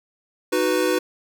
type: chord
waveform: square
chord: B major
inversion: first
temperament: equal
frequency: 311.1 / 370 / 493.9 Hz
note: D#4 / F#4 / B4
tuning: 0 / 0 / 0 cents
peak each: -25 / -23 / -23 dBFS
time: 0.52-0.99 s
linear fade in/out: 10 ms
effects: none